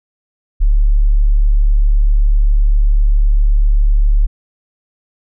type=tone; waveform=sine; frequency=36.14 Hz; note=D1; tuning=27 cents flat; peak=-7 dBFS; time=0.6-4.27 s; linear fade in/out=20 ms; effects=none